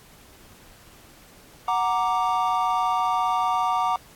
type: chord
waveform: triangle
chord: Gb augmented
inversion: none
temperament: equal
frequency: 740 / 932.3 / 1174.7 Hz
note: Gb5 / Bb5 / D6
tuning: 0 / 0 / 0 cents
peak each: -23 dBFS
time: 1.68-3.96 s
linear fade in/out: 2 ms
effects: pink hiss -51 dBFS RMS until 4.15 s + AAC 64 kbps